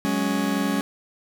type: chord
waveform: 40% pulse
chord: F# suspended second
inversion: none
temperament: just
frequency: 185 / 208.1 / 277.5 Hz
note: F#3 / G#3 / C#4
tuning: 0 / +4 / +2 cents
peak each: -28 / -25 / -24 dBFS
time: 0.05-0.81 s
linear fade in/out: 0 ms
effects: none